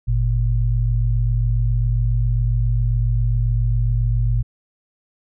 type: tone pair together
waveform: sine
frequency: 49.05 / 116.4 Hz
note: G1 / A#2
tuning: +2 / -2 cents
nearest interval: octave + minor third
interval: 1496 cents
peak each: -18 dBFS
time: 0.07-4.43 s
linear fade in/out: 20 ms
effects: none